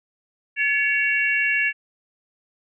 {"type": "tone cluster", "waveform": "sine", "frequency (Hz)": [1714, 2244, 2733], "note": ["A6", "C#7", "F7"], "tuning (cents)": [-46, 21, -38], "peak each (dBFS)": [-22, -23, -23], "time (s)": [0.56, 1.73], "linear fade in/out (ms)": 50, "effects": []}